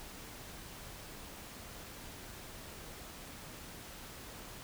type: silence
effects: pink hiss -49 dBFS RMS until 4.63 s